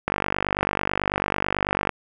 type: click train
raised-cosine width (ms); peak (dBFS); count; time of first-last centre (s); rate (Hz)
0.5; -6; 90; 0.08-1.893; 49.1
effects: none

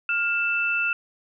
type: tone pair together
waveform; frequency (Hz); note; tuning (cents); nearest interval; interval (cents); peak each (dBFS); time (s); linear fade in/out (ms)
sine; 1408 / 2653; F6 / E7; +14 / +10; major seventh; 1096; -25 / -23; 0.09-0.93; 2
effects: none

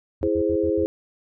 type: tone bursts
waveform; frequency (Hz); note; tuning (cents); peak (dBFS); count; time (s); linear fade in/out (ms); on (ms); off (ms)
triangle; 82.41; E2; 0; -28; 5; 0.21-0.841; 5; 67; 74
type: chord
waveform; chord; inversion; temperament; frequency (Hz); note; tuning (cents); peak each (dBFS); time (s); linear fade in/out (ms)
sine; E augmented; none; equal; 329.6 / 415.3 / 523.3; E4 / G#4 / B#4; 0 / 0 / 0; -23 / -23 / -25; 0.23-0.86; 0
effects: none

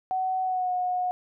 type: tone with pitch glide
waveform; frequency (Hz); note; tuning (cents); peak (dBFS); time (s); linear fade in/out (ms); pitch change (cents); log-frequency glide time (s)
sine; 750 to 727; F#5 to F#5; +23 to -31; -24; 0.11-1.11; 0; -54; 0.42-0.72
effects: none

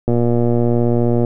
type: click train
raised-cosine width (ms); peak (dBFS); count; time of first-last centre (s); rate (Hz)
2; -4; 140; 0.08-1.248; 119
effects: none

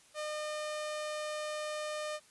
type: tone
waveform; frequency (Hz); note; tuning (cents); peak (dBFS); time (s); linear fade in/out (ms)
sawtooth; 607; D#5; -43; -32; 0.14-2.2; 50
effects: white hiss -62 dBFS RMS until 2.3 s + resampled to 24000 Hz

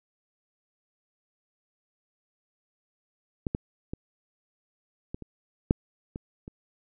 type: clicks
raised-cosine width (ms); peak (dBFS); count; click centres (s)
3; -15 / -14 / -20 / -21 / -27 / -6 / -22 / -27; 8; 3.468 / 3.549 / 3.935 / 5.145 / 5.223 / 5.709 / 6.159 / 6.479
effects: none

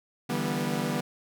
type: chord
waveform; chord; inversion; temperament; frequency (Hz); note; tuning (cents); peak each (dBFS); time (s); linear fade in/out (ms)
sawtooth; E minor seventh; third; equal with one note detuned; 146.83 / 164.81 / 196 / 243.3; D3 / E3 / G3 / B3; 0 / 0 / 0 / -26; -30 / -30 / -29 / -27; 0.29-1.01; 10
effects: none

